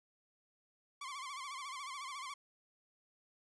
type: tone with vibrato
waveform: sawtooth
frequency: 1092 Hz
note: C#6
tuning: 26 cents flat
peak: -39 dBFS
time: 1.01-2.34 s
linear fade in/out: 5 ms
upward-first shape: sine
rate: 14 Hz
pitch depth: 110 cents each way
effects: resampled to 22050 Hz